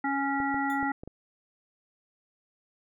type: harmonic tone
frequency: 277.2 Hz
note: C#4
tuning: in tune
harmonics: 1 / 3 / 5 / 7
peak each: -30 / -30 / -34 / -34 dBFS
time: 0.04-0.92 s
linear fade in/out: 5 ms
type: clicks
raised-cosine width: 2 ms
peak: -27 dBFS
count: 5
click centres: 0.402 / 0.544 / 0.829 / 1.035 / 1.076 s
type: tone with exponential decay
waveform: 5% pulse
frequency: 3520 Hz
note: A7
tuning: in tune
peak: -36 dBFS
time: 0.7-0.85 s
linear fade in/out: 0 ms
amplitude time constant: 31 ms
effects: none